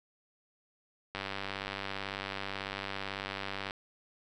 click train, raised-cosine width 0.3 ms, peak -20 dBFS, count 252, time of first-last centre 1.15-3.709 s, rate 98.1 Hz, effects none

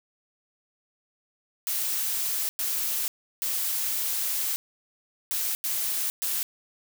blue noise bursts at uneven times, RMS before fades -28 dBFS, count 6, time 1.67-2.49 / 2.59-3.08 / 3.42-4.56 / 5.31-5.55 / 5.64-6.1 / 6.22-6.43 s, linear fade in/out 0 ms, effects none

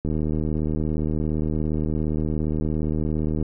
click train, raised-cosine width 3 ms, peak -13 dBFS, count 262, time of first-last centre 0.05-3.426 s, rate 77.3 Hz, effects none

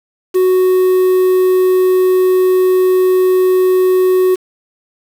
triangle tone with quantisation, 370 Hz, F#4, in tune, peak -6 dBFS, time 0.34-4.36 s, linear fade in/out 20 ms, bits 5, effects none

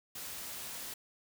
white noise, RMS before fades -43 dBFS, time 0.15-0.94 s, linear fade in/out 5 ms, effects none

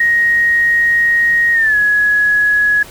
sine tone with pitch glide, 1876 to 1681 Hz, A#6 to G#6, +11 to +20 cents, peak -9 dBFS, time 0-2.83 s, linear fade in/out 5 ms, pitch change -191 cents, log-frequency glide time 1.53-1.77 s, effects pink hiss -36 dBFS RMS until 2.9 s

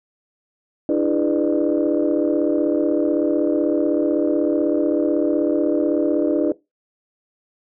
sine tone cluster, 296.1 / 332.1 / 410.7 / 495.8 / 598 Hz, D4 / E4 / G#4 / B4 / D5, +14 / +13 / -19 / +7 / +31 cents, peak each -19 / -20 / -26 / -24 / -23 dBFS, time 0.89-6.52 s, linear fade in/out 2 ms, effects noise-tail reverb RT60 0.2 s tail -20 dB re dry + tanh soft clip ceiling -8 dBFS

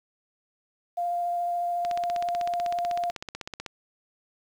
sine tone with vibrato, 698.5 Hz, F5, in tune, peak -25 dBFS, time 0.97-3.11 s, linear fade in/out 10 ms, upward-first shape sine, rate 14 Hz, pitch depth 9 cents each way
click train, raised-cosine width 0.2 ms, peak -18 dBFS, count 30, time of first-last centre 1.85-3.663 s, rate 16 Hz
effects 9-bit

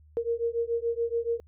sine beating tone pair, 462.7 / 469.7 Hz, A#4 / A#4, -13 / +13 cents, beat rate 7 Hz, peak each -29 dBFS, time 0.17-1.4 s, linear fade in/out 0 ms, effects added 76 Hz sine -53 dBFS peak until 1.47 s

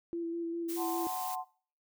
sine tone with vibrato, 336.6 Hz, E4, 36 cents sharp, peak -33 dBFS, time 0.13-1.07 s, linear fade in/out 0 ms, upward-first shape square, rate 5 Hz, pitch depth 14 cents each way
blue noise, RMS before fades -42 dBFS, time 0.68-1.36 s, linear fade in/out 20 ms
sine chord, F# diminished, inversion none, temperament equal, 740 / 880 / 1046.5 Hz, F#5 / A5 / C6, 0 / 0 / 0 cents, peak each -36 / -42 / -40 dBFS, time 0.76-1.45 s, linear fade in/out 50 ms
effects noise-tail reverb RT60 0.5 s tail -23 dB re dry

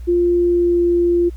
sine tone with pitch glide, 349.2 to 346.8 Hz, F4 to F4, 0 to -12 cents, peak -12 dBFS, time 0.07-1.3 s, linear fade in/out 20 ms, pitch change -12 cents, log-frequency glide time 0.43-0.8 s, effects added 60 Hz sine -28 dBFS peak until 1.36 s + pink hiss -54 dBFS RMS until 1.36 s

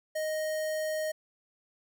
square tone with notch filter, 622.3 Hz, D#5, in tune, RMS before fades -32 dBFS, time 0.15-1.12 s, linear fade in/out 10 ms, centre 3500 Hz, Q 2, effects none

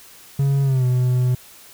triangle tone with pitch glide, 138.59 to 125.63 Hz, C#3 to B2, 0 to +30 cents, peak -13 dBFS, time 0.39-1.35 s, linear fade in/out 5 ms, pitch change -170 cents, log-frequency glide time 0.63-0.85 s, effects white hiss -45 dBFS RMS until 1.73 s

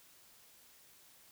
silence, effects white hiss -62 dBFS RMS until 1.31 s

